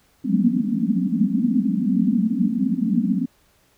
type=band-pass noise; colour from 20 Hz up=pink; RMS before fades=-20 dBFS; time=0.24-3.26 s; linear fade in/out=10 ms; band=180 to 270 Hz; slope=96 dB/octave; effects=pink hiss -60 dBFS RMS until 3.77 s